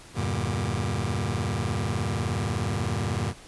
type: chord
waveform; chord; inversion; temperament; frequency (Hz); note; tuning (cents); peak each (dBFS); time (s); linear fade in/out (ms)
sawtooth; E half-diminished seventh; none; just; 82.41 / 98.89 / 118.67 / 148.33; E2 / G2 / Bb2 / D3; 0 / +16 / +31 / +18; -29 / -25 / -26 / -30; 0.14-3.34; 50
effects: pink hiss -48 dBFS RMS until 3.47 s + resampled to 24000 Hz